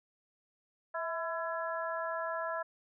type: harmonic tone with a mistuned harmonic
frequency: 335.8 Hz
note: E4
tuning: 32 cents sharp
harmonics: 2 / 3 / 4 / 5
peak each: -37 / -39 / -40 / -41 dBFS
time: 0.94-2.63 s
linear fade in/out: 10 ms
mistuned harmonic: 2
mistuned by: -49 cents
effects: none